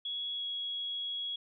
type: tone with pitch glide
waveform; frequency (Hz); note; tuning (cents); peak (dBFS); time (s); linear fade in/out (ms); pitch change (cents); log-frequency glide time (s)
sine; 3350 to 3329; G#7 to G#7; +14 to +3; -34; 0.05-1.36; 5; -11; 0.36-0.42
effects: none